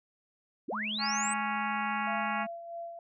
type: linear sweep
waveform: sine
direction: up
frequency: 180.1 to 8400 Hz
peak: -32 dBFS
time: 0.68-1.34 s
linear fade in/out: 10 ms
type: tone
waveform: triangle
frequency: 213.3 Hz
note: G#3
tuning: 46 cents sharp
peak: -36 dBFS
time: 0.72-2.47 s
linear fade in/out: 10 ms
type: harmonic tone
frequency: 277.2 Hz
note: C#4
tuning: in tune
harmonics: 3 / 4 / 5 / 6 / 7 / 8 / 9 / 10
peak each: -34 / -36 / -38 / -40 / -41 / -42 / -43 / -44 dBFS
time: 0.98-2.47 s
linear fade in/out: 50 ms
type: tone with tremolo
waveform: sine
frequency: 680 Hz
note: F5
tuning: 46 cents flat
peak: -36 dBFS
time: 2.07-2.99 s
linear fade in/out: 2 ms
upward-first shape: sine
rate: 3.1 Hz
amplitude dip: 50%
effects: none